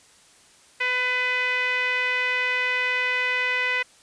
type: tone with low-pass filter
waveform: 5% pulse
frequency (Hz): 501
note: B4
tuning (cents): +25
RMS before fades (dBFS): -24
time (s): 0.8-3.83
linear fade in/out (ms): 10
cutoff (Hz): 2200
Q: 4.7
effects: white hiss -54 dBFS RMS until 4.02 s + resampled to 22050 Hz